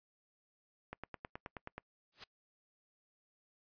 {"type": "click train", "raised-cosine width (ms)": 0.5, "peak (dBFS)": -28, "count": 9, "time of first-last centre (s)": [0.93, 1.78], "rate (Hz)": 9.41}
{"type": "noise with exponential growth", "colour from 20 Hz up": "white", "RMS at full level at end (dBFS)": -42, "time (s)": [2.12, 2.24], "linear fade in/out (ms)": 5, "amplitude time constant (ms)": 26}
{"effects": ["noise-tail reverb RT60 0.1 s tail -25 dB re dry", "resampled to 11025 Hz"]}